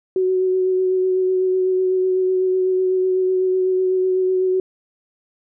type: tone with vibrato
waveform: sine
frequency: 372.2 Hz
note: F#4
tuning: 10 cents sharp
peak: -15 dBFS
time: 0.16-4.6 s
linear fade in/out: 2 ms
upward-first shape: sine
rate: 8 Hz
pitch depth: 15 cents each way
effects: none